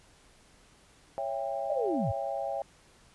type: chord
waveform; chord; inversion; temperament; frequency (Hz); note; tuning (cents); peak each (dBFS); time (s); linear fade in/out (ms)
sine; C# diminished; none; just; 554.4 / 665.2 / 798.3; C#5 / E5 / G5; 0 / +16 / +31; -35; 1.18-2.62; 0
type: linear sweep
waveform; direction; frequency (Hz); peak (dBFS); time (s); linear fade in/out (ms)
sine; down; 630 to 77.78; -28; 1.69-2.12; 10
effects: pink hiss -60 dBFS RMS until 3.14 s + resampled to 24000 Hz